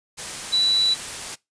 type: tone in noise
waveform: sine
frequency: 3951 Hz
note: B7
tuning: in tune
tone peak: -16 dBFS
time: 0.52-0.95 s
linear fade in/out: 20 ms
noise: white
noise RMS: -32 dBFS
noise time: 0.17-1.36 s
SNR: +13 dB
effects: noise-tail reverb RT60 0.2 s tail -22 dB re dry + resampled to 22050 Hz